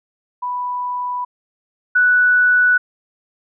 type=tone pair in turn; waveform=sine; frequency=987.8 / 1480 Hz; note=B5 / F#6; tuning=0 / 0 cents; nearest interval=perfect fifth; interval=700 cents; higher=second; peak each=-20 / -10 dBFS; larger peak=second; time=0.42-1.25 / 1.95-2.78 s; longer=neither; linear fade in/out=10 ms; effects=none